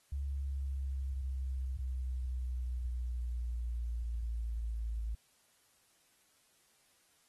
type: exponential sweep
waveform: sine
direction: down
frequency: 69.7 to 55 Hz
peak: -34 dBFS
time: 0.12-5.15 s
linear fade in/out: 5 ms
effects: white hiss -70 dBFS RMS until 7.28 s + AAC 32 kbps